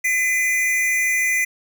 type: tone pair together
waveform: square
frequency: 2025 / 2402 Hz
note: B6 / D7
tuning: +43 / +38 cents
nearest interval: minor third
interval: 295 cents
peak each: -19 / -24 dBFS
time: 0.04-1.45 s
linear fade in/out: 10 ms
effects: none